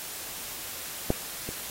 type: clicks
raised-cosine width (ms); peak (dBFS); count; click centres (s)
2; -9 / -23; 2; 1.104 / 1.49
effects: white hiss -38 dBFS RMS until 1.7 s + AAC 48 kbps